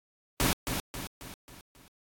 pink noise with echo, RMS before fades -26 dBFS, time 0.4-0.53 s, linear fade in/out 0 ms, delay 270 ms, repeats 5, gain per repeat -6 dB, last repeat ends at 1.88 s, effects AAC 64 kbps

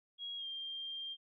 sine tone with pitch glide, 3300 to 3189 Hz, G#7 to G7, -12 to +29 cents, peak -40 dBFS, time 0.18-1.17 s, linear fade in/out 50 ms, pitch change -59 cents, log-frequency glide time 0.37-0.46 s, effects none

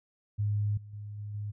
sine tone with level steps, 103.83 Hz, G#2, in tune, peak -26 / -44 / -38 / -36 / -33 dBFS, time 0.38-1.52 s, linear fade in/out 20 ms, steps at 0.77 / 0.93 / 1.18 / 1.34 s, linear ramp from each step 5 ms, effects none

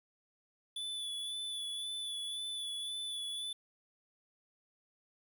square tone with vibrato, 3460 Hz, A7, 30 cents flat, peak -38 dBFS, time 0.76-3.53 s, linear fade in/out 5 ms, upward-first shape sine, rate 1.9 Hz, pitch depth 25 cents each way, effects 11-bit

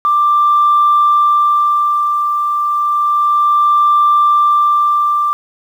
sine tone with tremolo, 1181 Hz, D6, 9 cents sharp, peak -6 dBFS, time 0.05-5.33 s, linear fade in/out 0 ms, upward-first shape sine, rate 0.31 Hz, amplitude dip 50%, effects tanh soft clip ceiling -3 dBFS + 7-bit

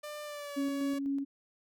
sawtooth tone with pitch glide, 596 to 563.5 Hz, D5 to C#5, +25 to +28 cents, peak -36 dBFS, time 0.03-0.99 s, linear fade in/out 10 ms, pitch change -97 cents, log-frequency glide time 0.24-0.63 s
sine tone with tremolo, 277.2 Hz, C#4, in tune, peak -29 dBFS, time 0.56-1.25 s, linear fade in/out 20 ms, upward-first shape square, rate 4 Hz, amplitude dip 30%
effects none

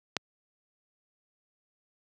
click, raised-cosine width 0.2 ms, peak -10 dBFS, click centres 0.167 s, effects high-pass 100 Hz 12 dB/octave

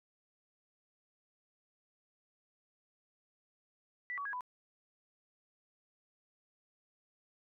sine tone with pitch steps, 1969 / 1132 / 1652 / 996 Hz, B6 / C#6 / G#6 / B5, -6 / +36 / -10 / +14 cents, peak -37 dBFS, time 4.1-4.408 s, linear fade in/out 0 ms, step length 77 ms, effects none

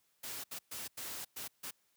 white noise bursts at uneven times, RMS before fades -43 dBFS, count 6, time 0.23-0.44 / 0.51-0.59 / 0.71-0.88 / 0.97-1.25 / 1.36-1.48 / 1.63-1.71 s, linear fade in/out 10 ms, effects white hiss -75 dBFS RMS until 1.96 s + high-pass 60 Hz 12 dB/octave

